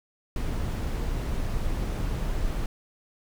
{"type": "noise", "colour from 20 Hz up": "brown", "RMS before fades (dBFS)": -28, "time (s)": [0.36, 2.66], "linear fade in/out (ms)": 2, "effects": []}